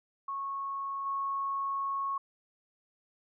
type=tone with level steps; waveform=sine; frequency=1100 Hz; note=C#6; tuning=14 cents flat; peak=-33 / -30 dBFS; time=0.28-2.18 s; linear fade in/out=5 ms; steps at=1.05 s; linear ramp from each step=20 ms; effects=none